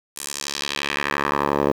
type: tone with band-pass filter sweep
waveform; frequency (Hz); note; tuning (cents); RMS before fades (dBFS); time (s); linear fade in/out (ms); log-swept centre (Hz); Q
10% pulse; 71.5; D2; -46; -24; 0.16-1.72; 5; 10000 to 550; 1.5
effects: 7-bit

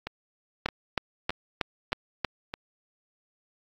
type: two click trains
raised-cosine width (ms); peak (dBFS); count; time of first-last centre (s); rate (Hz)
0.3; -9 / -17; 6 / 5; 0.66-2.247 / 0.07-2.539; 3.15 / 1.62
effects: AAC 64 kbps

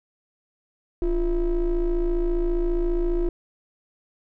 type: ring-modulated tone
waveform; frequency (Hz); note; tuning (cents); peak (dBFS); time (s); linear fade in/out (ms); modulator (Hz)
triangle; 159.6; D#3; +44; -15; 1.02-3.29; 2; 187
effects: none

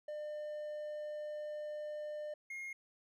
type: tone pair in turn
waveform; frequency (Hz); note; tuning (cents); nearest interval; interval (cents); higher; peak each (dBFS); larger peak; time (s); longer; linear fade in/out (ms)
triangle; 601 / 2142; D5 / C7; +40 / +40; octave + minor seventh; 2200; second; -38 / -40; first; 0.08-2.34 / 2.5-2.73; first; 5
effects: none

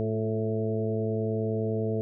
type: harmonic tone with a mistuned harmonic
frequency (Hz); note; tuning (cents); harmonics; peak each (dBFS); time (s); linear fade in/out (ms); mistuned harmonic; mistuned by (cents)
110; A2; 0; 1 / 2 / 3 / 4 / 5 / 6; -30 / -32 / -37 / -30 / -40 / -37; 0-2.01; 0; 3; +48
effects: none

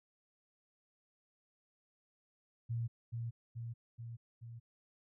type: tone with echo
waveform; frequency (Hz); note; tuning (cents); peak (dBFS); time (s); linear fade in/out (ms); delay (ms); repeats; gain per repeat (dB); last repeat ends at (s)
sine; 116.54; A#2; 0; -34; 2.69-2.88; 20; 430; 4; -3; 4.6
effects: none

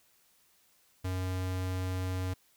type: tone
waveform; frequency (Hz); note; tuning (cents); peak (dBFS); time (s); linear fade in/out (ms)
square; 92.5; F#2; 0; -32; 1.04-2.34; 10
effects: white hiss -67 dBFS RMS until 2.56 s

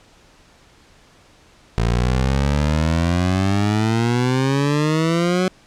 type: exponential sweep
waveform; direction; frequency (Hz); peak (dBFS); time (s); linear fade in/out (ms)
20% pulse; up; 56.3 to 186.8; -11; 1.78-5.48; 0
effects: pink hiss -51 dBFS RMS until 5.66 s + low-pass 7000 Hz 12 dB/octave

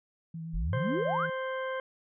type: tone with vibrato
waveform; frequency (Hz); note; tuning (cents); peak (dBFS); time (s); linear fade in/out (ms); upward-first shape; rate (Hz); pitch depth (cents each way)
sine; 163.4; E3; -15; -36; 0.34-1.3; 5; sine; 8.4; 19
type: exponential sweep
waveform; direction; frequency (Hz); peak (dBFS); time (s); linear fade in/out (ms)
sine; up; 36.71 to 1674; -28; 0.53-1.27; 20
type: harmonic tone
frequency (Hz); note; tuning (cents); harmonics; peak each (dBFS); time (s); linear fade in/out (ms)
523.3; C5; 0; 1 / 2 / 3 / 4 / 6; -33 / -38 / -39 / -46 / -50; 0.73-1.8; 2
effects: none

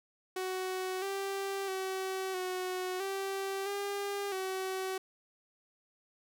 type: tone with pitch steps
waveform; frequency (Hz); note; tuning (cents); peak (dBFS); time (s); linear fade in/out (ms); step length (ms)
sawtooth; 372.8 / 392.1 / 379.5 / 368.2 / 389.3 / 402 / 378; F#4 / G4 / F#4 / F#4 / G4 / G4 / F#4; +13 / 0 / +44 / -8 / -12 / +44 / +37; -30; 0.36-4.98; 5; 660
effects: none

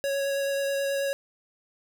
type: tone with vibrato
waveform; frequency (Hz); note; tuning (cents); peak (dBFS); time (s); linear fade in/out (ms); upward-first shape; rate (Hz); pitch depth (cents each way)
square; 554.4; C#5; 0; -26; 0.04-1.13; 0; sine; 9.3; 10
effects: none

